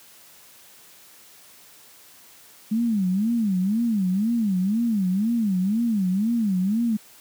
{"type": "tone with vibrato", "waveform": "sine", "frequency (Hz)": 207.7, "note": "G#3", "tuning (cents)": 0, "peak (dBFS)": -19, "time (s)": [2.71, 6.97], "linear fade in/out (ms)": 10, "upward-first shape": "sine", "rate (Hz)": 2, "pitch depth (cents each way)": 230, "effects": ["white hiss -50 dBFS RMS until 7.2 s", "high-pass 100 Hz 12 dB/octave"]}